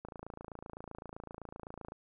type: click train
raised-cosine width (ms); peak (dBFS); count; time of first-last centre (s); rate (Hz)
1; -30; 53; 0.05-1.921; 27.8
effects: none